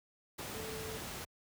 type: tone in noise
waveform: sine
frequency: 440 Hz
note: A4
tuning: in tune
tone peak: -44 dBFS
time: 0.54-0.98 s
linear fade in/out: 10 ms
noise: pink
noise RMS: -43 dBFS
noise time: 0.38-1.25 s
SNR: -4 dB
effects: high-pass 60 Hz 12 dB/octave